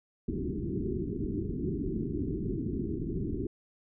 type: low-pass noise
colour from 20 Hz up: white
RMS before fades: -33 dBFS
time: 0.28-3.47 s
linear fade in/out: 5 ms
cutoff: 400 Hz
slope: 96 dB/octave
effects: none